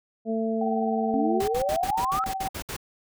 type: harmonic tone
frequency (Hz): 223.5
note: A3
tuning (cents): +27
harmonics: 1 / 2 / 3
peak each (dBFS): -26 / -29 / -31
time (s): 0.25-1.43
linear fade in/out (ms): 50
type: tone with tremolo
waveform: sine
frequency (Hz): 769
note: G5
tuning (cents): -33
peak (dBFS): -26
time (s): 0.61-2.49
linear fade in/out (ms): 5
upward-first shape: sine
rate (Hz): 19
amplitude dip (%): 50
type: exponential sweep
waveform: sine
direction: up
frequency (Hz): 259.3 to 1345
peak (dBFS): -24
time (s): 1.14-2.24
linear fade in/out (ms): 0
type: noise bursts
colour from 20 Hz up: pink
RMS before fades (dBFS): -34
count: 10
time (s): 1.4-2.766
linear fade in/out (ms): 5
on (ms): 79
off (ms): 64
effects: none